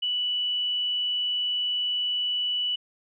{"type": "tone", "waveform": "sine", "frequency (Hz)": 2960, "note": "F#7", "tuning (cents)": 0, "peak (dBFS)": -24, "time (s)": [0.02, 2.76], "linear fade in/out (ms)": 10, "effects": []}